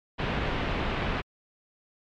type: low-pass noise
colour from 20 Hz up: pink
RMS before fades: -29 dBFS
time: 0.18-1.22 s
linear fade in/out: 20 ms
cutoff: 3200 Hz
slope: 24 dB/octave
effects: MP3 96 kbps